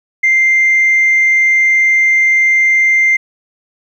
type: tone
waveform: sine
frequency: 2093 Hz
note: C7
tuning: in tune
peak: -6 dBFS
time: 0.23-3.17 s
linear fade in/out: 10 ms
effects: tanh soft clip ceiling -4 dBFS + 8-bit